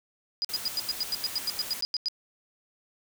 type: tone bursts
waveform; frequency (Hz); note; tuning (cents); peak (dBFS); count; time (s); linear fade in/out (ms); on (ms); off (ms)
sine; 4922; D#8; -20; -25; 15; 0.42-2.084; 0; 26; 91
type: noise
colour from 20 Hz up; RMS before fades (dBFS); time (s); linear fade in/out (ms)
white; -38; 0.49-1.81; 2
effects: none